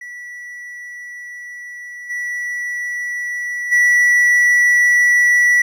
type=tone with level steps; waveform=triangle; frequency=1951 Hz; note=B6; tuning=22 cents flat; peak=-28 / -19 / -8 dBFS; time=0.01-5.62 s; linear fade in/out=5 ms; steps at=2.09 / 3.71 s; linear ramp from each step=20 ms; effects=none